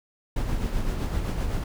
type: noise with tremolo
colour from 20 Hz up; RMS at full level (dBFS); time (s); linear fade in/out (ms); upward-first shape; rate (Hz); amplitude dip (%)
brown; -25; 0.36-1.64; 5; sine; 7.8; 40
effects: none